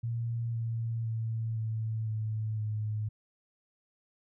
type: tone with pitch steps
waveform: sine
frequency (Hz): 116.54 / 114.6 / 112.7 / 110.83 / 108.99 / 107.18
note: A#2 / A#2 / A2 / A2 / A2 / A2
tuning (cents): 0 / -29 / +42 / +13 / -16 / -45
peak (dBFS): -30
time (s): 0.03-3.09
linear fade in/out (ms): 10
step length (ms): 510
effects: none